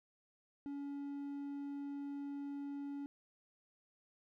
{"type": "tone", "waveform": "triangle", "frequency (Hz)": 282.7, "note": "C#4", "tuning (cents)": 34, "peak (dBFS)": -39, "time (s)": [0.66, 3.06], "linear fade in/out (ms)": 0, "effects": []}